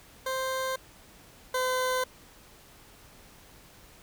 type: tone pair in turn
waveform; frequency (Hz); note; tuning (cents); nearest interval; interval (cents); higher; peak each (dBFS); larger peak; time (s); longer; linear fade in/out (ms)
20% pulse; 523.3 / 510.8; C5 / C5; 0 / -42; unison; 42; first; -24 / -21; second; 0.26-0.76 / 1.54-2.04; neither; 5
effects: pink hiss -54 dBFS RMS until 4.02 s